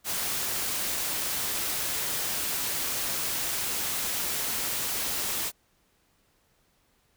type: noise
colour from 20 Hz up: white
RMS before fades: -30 dBFS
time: 0.04-5.52 s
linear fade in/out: 50 ms
effects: pink hiss -68 dBFS RMS until 7.16 s